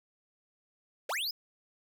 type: linear sweep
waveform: square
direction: up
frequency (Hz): 400.6 to 5274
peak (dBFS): -32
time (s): 1.09-1.31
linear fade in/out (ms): 5
effects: none